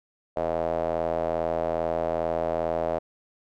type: tone with band-pass filter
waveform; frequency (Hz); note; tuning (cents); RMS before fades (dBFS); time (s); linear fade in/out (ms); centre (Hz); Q
square; 41.2; E1; 0; -27; 0.36-2.99; 10; 620; 4.5
effects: none